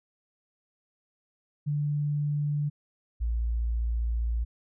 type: tone pair in turn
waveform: sine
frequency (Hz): 146.83 / 57.52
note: D3 / A#1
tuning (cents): 0 / -22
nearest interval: octave + major third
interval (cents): 1622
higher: first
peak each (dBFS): -25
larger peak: neither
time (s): 1.66-2.7 / 3.2-4.45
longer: second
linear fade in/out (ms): 20
effects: none